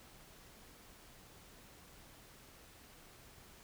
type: silence
effects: pink hiss -59 dBFS RMS until 3.63 s